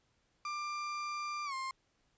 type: tone with pitch glide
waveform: 35% pulse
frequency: 1188 to 1058.4 Hz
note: D6 to C6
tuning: +20 to +20 cents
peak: -35 dBFS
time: 0.45-1.71 s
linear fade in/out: 2 ms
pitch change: -200 cents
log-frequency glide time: 1.45-1.54 s
effects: pink hiss -75 dBFS RMS until 2.17 s + resampled to 16000 Hz